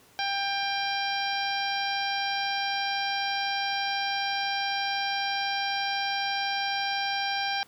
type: harmonic tone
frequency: 794 Hz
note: G5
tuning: 22 cents sharp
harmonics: 1 / 2 / 3 / 4 / 5 / 6 / 7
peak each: -30 / -33 / -35 / -36 / -37 / -38 / -38 dBFS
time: 0.19-7.63 s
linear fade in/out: 0 ms
effects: pink hiss -57 dBFS RMS until 7.67 s + high-pass 100 Hz 12 dB/octave